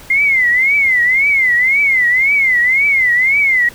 sine tone with vibrato, 2093 Hz, C7, in tune, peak -9 dBFS, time 0.1-3.69 s, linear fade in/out 5 ms, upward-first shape triangle, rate 1.9 Hz, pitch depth 180 cents each way, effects pink hiss -38 dBFS RMS until 3.74 s

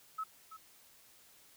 sine tone with echo, 1293 Hz, E6, 34 cents flat, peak -35 dBFS, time 0.18-0.24 s, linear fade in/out 10 ms, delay 330 ms, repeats 1, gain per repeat -12 dB, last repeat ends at 0.57 s, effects white hiss -62 dBFS RMS until 1.56 s

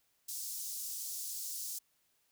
pink high-pass noise, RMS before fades -41 dBFS, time 0.28-1.79 s, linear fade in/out 10 ms, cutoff 5500 Hz, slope 24 dB/octave, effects white hiss -75 dBFS RMS until 2.31 s

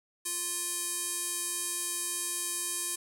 square tone with band-pass filter, 349.9 Hz, F4, 3 cents sharp, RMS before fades -34 dBFS, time 0.25-2.96 s, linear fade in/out 10 ms, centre 9300 Hz, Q 2.5, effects none

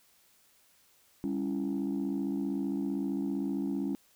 sine chord, C# diminished, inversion second, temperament just, 199.57 / 277.2 / 332.6 Hz, G3 / C#4 / E4, +31 / 0 / +16 cents, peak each -33 / -31 / -35 dBFS, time 1.24-3.95 s, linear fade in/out 0 ms, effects tanh soft clip ceiling -25 dBFS + white hiss -65 dBFS RMS until 4.15 s

